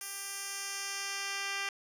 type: tone with band-pass filter sweep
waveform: 10% pulse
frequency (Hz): 395.8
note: G4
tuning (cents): +17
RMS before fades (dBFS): -38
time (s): 0.01-1.69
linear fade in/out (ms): 2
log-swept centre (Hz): 11000 to 3400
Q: 1
effects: none